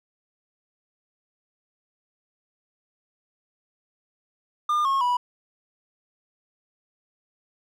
triangle tone with pitch steps, 1206 / 1086.9 / 979.6 Hz, D6 / C#6 / B5, +46 / -34 / -14 cents, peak -18 dBFS, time 4.69-5.17 s, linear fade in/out 5 ms, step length 160 ms, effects none

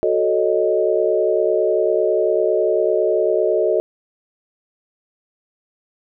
sine chord, D# half-diminished seventh, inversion first, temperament equal, 370 / 440 / 554.4 / 622.3 Hz, F#4 / A4 / C#5 / D#5, 0 / 0 / 0 / 0 cents, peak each -20 / -19 / -24 / -19 dBFS, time 0.03-3.8 s, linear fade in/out 0 ms, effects none

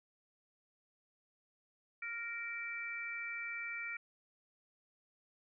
harmonic tone, 466.2 Hz, A#4, in tune, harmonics 3 / 4 / 5, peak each -46 / -46 / -41 dBFS, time 2.02-3.97 s, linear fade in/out 5 ms, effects none

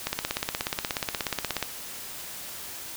click train, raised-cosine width 0.2 ms, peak -9 dBFS, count 27, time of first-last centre 0.07-1.627 s, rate 16.7 Hz, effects white hiss -39 dBFS RMS until 2.96 s

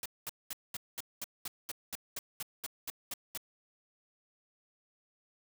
white noise bursts, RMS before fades -39 dBFS, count 15, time 0.03-3.375 s, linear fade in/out 2 ms, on 27 ms, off 210 ms, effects none

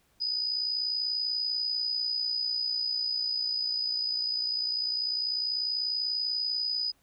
sine tone with amplitude modulation, 4978 Hz, D#8, in tune, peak -25 dBFS, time 0.2-6.92 s, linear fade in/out 20 ms, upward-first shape sine, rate 60.2 Hz, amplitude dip 55%, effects pink hiss -68 dBFS RMS until 7.02 s

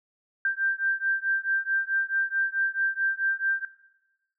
sine beating tone pair, 1574 / 1578.6 Hz, G6 / G6, +7 / +12 cents, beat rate 4.6 Hz, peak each -27 dBFS, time 0.45-3.65 s, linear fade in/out 2 ms, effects noise-tail reverb RT60 1.0 s tail -17 dB re dry

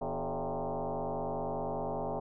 sine tone with frequency modulation, 110 Hz, A2, in tune, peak -32 dBFS, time 0.01-2.2 s, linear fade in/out 10 ms, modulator 135 Hz, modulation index 6, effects none

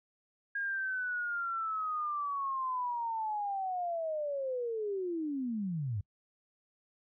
sine linear sweep, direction down, 1632 to 92.5 Hz, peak -32 dBFS, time 0.55-6.01 s, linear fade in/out 5 ms, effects noise-tail reverb RT60 0.1 s tail -25 dB re dry

